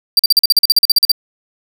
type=tone bursts; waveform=45% pulse; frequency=4699 Hz; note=D8; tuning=in tune; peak=-5 dBFS; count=15; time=0.17-1.117 s; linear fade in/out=2 ms; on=23 ms; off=43 ms; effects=none